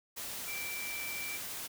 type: tone in noise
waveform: sine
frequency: 2337 Hz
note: D7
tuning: 9 cents flat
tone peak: -39 dBFS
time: 0.47-1.38 s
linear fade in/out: 20 ms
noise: white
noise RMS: -41 dBFS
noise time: 0.16-1.68 s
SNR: -1 dB
effects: none